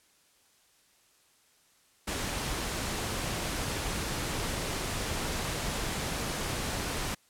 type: noise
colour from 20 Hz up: pink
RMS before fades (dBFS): -33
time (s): 2.07-7.15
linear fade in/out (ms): 10
effects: white hiss -65 dBFS RMS until 7.29 s + low-pass 11000 Hz 12 dB/octave